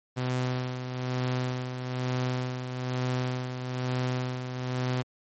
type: tone with tremolo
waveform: sawtooth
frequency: 126.6 Hz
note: B2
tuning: 43 cents sharp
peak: -22 dBFS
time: 0.16-5.03 s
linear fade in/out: 20 ms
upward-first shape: sine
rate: 1.1 Hz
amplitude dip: 55%
effects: low-pass 7000 Hz 12 dB/octave + MP3 32 kbps